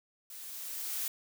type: noise with level ramp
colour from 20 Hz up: blue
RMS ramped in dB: -47 to -34 dBFS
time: 0.3-1.08 s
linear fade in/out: 2 ms
effects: none